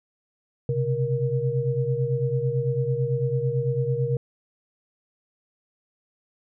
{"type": "tone cluster", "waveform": "sine", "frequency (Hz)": [127.2, 136.2, 471.2], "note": ["C3", "C#3", "A#4"], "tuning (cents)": [-48, -30, 19], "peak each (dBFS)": -26, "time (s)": [0.69, 4.17], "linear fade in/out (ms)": 2, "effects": []}